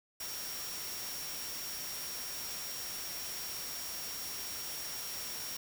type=tone in noise; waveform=sine; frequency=5588 Hz; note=F8; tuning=in tune; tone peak=-43 dBFS; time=0.2-5.57 s; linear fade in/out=5 ms; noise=white; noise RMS=-42 dBFS; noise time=0.2-5.57 s; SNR=-4 dB; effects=none